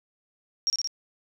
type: tone with echo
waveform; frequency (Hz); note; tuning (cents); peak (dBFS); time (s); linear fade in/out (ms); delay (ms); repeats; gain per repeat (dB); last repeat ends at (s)
sine; 5588; F8; 0; -21; 0.67-0.7; 0; 58; 3; -2; 0.874
effects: none